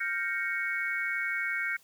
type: chord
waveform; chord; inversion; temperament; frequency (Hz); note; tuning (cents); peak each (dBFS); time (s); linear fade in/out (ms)
sine; G half-diminished seventh; third; equal; 1396.9 / 1568 / 1864.7 / 2217; F6 / G6 / Bb6 / Db7; 0 / 0 / 0 / 0; -37 / -34 / -36 / -32; 0-1.77; 10
effects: white hiss -61 dBFS RMS until 1.83 s